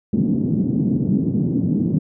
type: band-pass noise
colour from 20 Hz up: pink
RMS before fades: -19 dBFS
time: 0.13-1.99 s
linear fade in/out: 5 ms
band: 150 to 270 Hz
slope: 24 dB/octave
effects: none